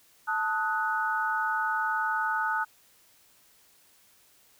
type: chord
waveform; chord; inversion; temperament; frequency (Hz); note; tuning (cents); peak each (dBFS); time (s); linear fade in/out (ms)
sine; D# diminished; second; equal with one note detuned; 880 / 1260.4 / 1480; A5 / D#6 / F#6; 0 / +22 / 0; -30 / -31 / -29; 0.27-2.65; 20
effects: white hiss -61 dBFS RMS until 4.59 s